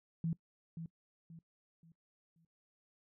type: tone with echo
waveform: sine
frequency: 164.81 Hz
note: E3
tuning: in tune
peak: -32 dBFS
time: 0.24-0.33 s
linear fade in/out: 2 ms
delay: 530 ms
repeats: 4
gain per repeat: -9 dB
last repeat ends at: 2.45 s
effects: noise-tail reverb RT60 0.1 s tail -20 dB re dry